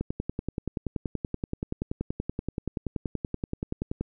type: click train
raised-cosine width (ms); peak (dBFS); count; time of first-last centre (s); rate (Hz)
3; -16; 43; 0.01-4.01; 10.5
effects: none